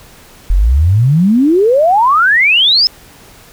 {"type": "exponential sweep", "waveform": "sine", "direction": "up", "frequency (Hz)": [41, 5274], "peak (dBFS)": -6, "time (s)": [0.5, 2.87], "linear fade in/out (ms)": 0, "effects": ["pink hiss -40 dBFS RMS until 3.52 s"]}